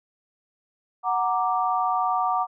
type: chord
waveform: sine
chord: Gb augmented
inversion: none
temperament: equal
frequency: 740 / 932.3 / 1174.7 Hz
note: Gb5 / Bb5 / D6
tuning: 0 / 0 / 0 cents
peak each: -24 / -27 / -25 dBFS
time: 1.03-2.47 s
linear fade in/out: 50 ms
effects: none